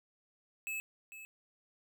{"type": "tone with echo", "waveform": "square", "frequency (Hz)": 2600, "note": "E7", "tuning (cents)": -24, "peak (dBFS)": -37, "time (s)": [0.67, 0.8], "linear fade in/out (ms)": 0, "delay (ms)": 450, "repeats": 1, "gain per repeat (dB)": -11, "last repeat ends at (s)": 1.25, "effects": []}